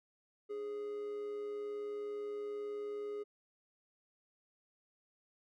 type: tone with amplitude modulation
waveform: triangle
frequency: 414.7 Hz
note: G#4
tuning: 3 cents flat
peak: -35 dBFS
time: 0.49-3.24 s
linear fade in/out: 20 ms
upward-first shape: sine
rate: 119 Hz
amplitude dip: 35%
effects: none